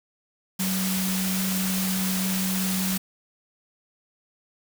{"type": "tone in noise", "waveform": "sine", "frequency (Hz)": 188.2, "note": "F#3", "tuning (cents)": 30, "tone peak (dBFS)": -25, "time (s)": [0.59, 2.98], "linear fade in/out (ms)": 10, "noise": "white", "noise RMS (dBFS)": -29, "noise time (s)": [0.59, 2.98], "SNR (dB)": 1, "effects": []}